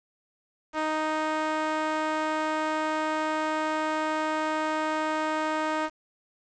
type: tone with band-pass filter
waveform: sawtooth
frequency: 311.1 Hz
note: D#4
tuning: in tune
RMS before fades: -28 dBFS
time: 0.73-5.9 s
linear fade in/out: 50 ms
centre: 1100 Hz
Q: 1.1
effects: resampled to 16000 Hz + 8-bit